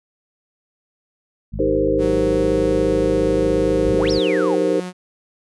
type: harmonic tone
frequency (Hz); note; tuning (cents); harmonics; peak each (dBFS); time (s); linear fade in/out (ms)
51.91; G#1; 0; 1 / 2 / 3 / 4; -27 / -30 / -32 / -33; 1.52-4.2; 20
type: chord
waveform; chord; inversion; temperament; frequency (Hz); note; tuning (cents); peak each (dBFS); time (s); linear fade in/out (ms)
sine; C minor seventh; first; equal; 311.1 / 392 / 466.2 / 523.3; Eb4 / G4 / Bb4 / C5; 0 / 0 / 0 / 0; -21; 1.59-4.8; 5
type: tone with pitch glide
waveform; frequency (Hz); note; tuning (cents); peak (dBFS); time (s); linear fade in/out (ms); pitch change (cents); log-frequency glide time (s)
sawtooth; 185 to 181.51; F#3 to F#3; 0 to -33; -23; 1.98-4.93; 50; -33; 2.39-4.65
type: exponential two-way sweep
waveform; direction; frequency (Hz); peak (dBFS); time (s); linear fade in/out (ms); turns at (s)
sine; up then down; 34.65 to 5720 to 705; -25; 3.85-4.56; 10; 4.11
effects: resampled to 24000 Hz

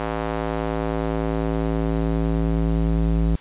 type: tone with band-pass filter sweep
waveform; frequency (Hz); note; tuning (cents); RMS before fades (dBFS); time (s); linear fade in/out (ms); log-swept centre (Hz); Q
square; 54.9; A1; -3; -22; 0-3.36; 0; 790 to 150; 0.74
effects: white hiss -44 dBFS RMS until 3.4 s + resampled to 8000 Hz

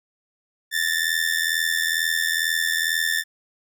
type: ring-modulated tone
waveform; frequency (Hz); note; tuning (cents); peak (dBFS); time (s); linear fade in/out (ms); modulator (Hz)
sawtooth; 1780; A6; +20; -14; 0.71-3.24; 50; 41.1
effects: none

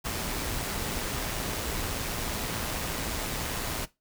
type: noise with amplitude modulation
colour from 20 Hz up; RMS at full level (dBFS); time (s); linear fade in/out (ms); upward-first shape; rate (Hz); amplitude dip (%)
pink; -31; 0.04-3.86; 20; sine; 114; 30
effects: noise-tail reverb RT60 0.2 s tail -17 dB re dry

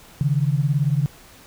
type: beating tone pair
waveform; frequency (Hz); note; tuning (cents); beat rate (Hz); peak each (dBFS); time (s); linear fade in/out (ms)
sine; 137.6 / 155.6; C#3 / D#3; -12 / 0; 18; -19 / -21; 0.21-1.06; 0
effects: pink hiss -47 dBFS RMS until 1.46 s

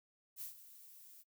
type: noise with ADSR envelope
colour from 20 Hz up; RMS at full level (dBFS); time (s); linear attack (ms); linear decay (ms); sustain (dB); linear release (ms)
violet; -44; 0.36-1.24; 57; 120; -14; 39
effects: noise-tail reverb RT60 0.1 s tail -24 dB re dry

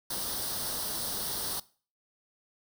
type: noise with comb filter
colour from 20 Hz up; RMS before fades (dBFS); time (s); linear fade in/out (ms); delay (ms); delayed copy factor
white; -34; 0.1-1.6; 5; 0.21; +0.75
effects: noise-tail reverb RT60 0.4 s tail -20 dB re dry

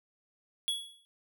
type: tone with exponential decay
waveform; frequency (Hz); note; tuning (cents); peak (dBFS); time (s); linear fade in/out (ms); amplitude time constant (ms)
square; 3363; G#7; +21; -27; 0.68-1.05; 0; 79
effects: none

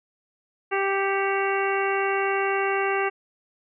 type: harmonic tone with a mistuned harmonic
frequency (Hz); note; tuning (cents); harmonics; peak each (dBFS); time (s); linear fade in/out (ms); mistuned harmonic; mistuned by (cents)
392; G4; 0; 1 / 2 / 3 / 4 / 5 / 6 / 7; -25 / -28 / -30 / -31 / -32 / -33 / -33; 0.71-3.1; 20; 6; -81
effects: none

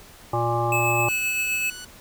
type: harmonic tone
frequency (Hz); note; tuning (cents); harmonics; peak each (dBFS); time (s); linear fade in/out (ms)
117.9; A#2; +20; 1 / 3 / 5 / 7 / 9 / 10; -26 / -28 / -29 / -25 / -32 / -30; 0.33-1.09; 5
type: tone with tremolo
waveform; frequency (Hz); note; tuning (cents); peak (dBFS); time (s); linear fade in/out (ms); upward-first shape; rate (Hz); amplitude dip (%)
square; 2597; E7; -26; -22; 0.72-1.7; 2; triangle; 7.7; 30
type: tone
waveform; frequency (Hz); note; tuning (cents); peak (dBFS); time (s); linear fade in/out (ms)
10% pulse; 1480; F#6; 0; -28; 1.08-1.85; 5
effects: pink hiss -47 dBFS RMS until 2 s

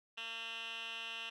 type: tone with band-pass filter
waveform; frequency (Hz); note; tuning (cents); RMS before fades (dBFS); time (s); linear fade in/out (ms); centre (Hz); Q
10% pulse; 227.7; A#3; -40; -44; 0.17-1.3; 10; 2700; 7.9
effects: none

